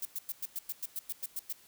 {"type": "noise bursts", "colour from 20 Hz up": "violet", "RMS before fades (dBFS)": -36, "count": 12, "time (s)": [0.02, 1.528], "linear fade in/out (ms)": 5, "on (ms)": 34, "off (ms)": 100, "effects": ["white hiss -60 dBFS RMS until 1.67 s"]}